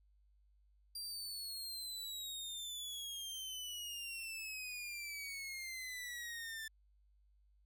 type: exponential sweep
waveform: sawtooth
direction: down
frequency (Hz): 4763 to 1761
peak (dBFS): -40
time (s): 0.95-6.68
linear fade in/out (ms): 5
effects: added 50 Hz sine -67 dBFS peak until 7.65 s